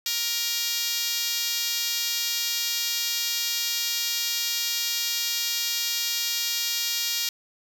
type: tone with high-pass filter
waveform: 5% pulse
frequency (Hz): 470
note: A#4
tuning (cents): +14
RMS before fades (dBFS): -27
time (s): 0.06-7.29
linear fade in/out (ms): 2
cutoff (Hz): 3600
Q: 0.69
effects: none